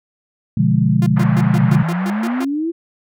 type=chord; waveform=sine; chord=B diminished seventh; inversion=none; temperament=equal; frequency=123.47 / 146.83 / 174.61 / 207.7 Hz; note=B2 / D3 / F3 / Ab3; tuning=0 / 0 / 0 / 0 cents; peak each=-17 dBFS; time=0.57-1.83 s; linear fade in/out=5 ms
type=tone bursts; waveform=sawtooth; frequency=348.7 Hz; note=F4; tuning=3 cents flat; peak=-20 dBFS; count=9; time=1.02-2.447 s; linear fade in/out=2 ms; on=43 ms; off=130 ms
type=band-pass noise; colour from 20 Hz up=pink; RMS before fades=-29 dBFS; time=1.16-2.44 s; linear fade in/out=10 ms; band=660 to 1900 Hz; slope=24 dB/octave
type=exponential sweep; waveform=sine; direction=up; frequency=130 to 344 Hz; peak=-17 dBFS; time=1.61-2.72 s; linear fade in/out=20 ms
effects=none